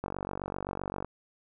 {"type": "click train", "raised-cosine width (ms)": 1, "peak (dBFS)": -20, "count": 49, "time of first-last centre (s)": [0.04, 1.046], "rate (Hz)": 47.7, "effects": []}